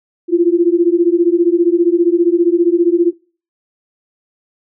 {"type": "beating tone pair", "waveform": "sine", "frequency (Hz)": [337.2, 352.2], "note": ["E4", "F4"], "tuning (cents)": [39, 15], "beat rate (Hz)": 15, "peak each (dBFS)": -12, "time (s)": [0.28, 3.13], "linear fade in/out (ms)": 50, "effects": ["noise-tail reverb RT60 0.4 s tail -23 dB re dry"]}